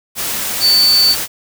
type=tone in noise; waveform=sine; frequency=4500 Hz; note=C#8; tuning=25 cents sharp; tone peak=-8 dBFS; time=0.6-1.16 s; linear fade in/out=50 ms; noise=white; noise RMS=-20 dBFS; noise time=0.15-1.28 s; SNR=+9 dB; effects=none